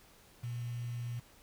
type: tone with quantisation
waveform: sine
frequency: 120 Hz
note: B2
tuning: 49 cents flat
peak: -36 dBFS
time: 0.43-1.2 s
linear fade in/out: 10 ms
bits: 9
effects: pink hiss -61 dBFS RMS until 1.42 s